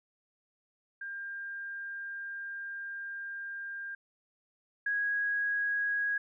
sine tone pair in turn, 1600 / 1651.6 Hz, G6 / G#6, +35 / -10 cents, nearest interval minor second, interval 55 cents, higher second, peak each -37 / -28 dBFS, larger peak second, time 1.01-3.95 / 4.86-6.18 s, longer first, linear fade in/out 5 ms, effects none

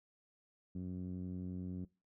10% pulse tone with low-pass filter, 91.2 Hz, F#2, 24 cents flat, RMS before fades -42 dBFS, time 0.75-1.85 s, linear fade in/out 5 ms, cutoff 210 Hz, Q 2, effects noise-tail reverb RT60 0.3 s tail -23 dB re dry

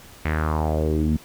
sawtooth tone with low-pass filter sweep, 77.78 Hz, D#2, in tune, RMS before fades -22 dBFS, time 0.25-1.17 s, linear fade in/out 5 ms, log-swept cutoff 2200 to 210 Hz, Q 3.9, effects pink hiss -46 dBFS RMS until 1.24 s

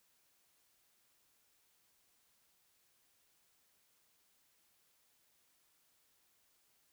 silence, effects white hiss -74 dBFS RMS until 6.92 s

